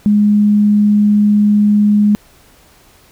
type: tone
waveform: sine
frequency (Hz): 207.8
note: G#3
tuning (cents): +1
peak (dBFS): -7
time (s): 0.06-2.15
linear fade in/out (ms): 0
effects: pink hiss -47 dBFS RMS until 3.11 s